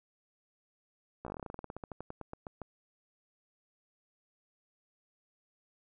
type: slowing click train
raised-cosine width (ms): 1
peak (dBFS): -27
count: 24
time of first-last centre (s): 1.25-2.617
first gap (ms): 15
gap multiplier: 1.11
effects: none